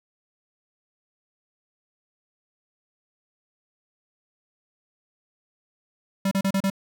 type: tone bursts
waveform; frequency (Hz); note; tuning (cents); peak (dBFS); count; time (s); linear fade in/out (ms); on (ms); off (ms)
square; 194.6; G3; -12; -21; 5; 6.25-6.701; 5; 63; 34
effects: none